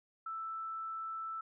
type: tone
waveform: sine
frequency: 1322 Hz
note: E6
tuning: 5 cents sharp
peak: -38 dBFS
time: 0.26-1.41 s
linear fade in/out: 5 ms
effects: none